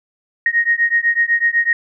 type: beating tone pair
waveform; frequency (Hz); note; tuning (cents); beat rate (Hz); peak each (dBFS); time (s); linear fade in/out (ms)
sine; 1864.7 / 1872.7; A#6 / A#6; 0 / +7; 8; -16; 0.46-1.73; 2
effects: none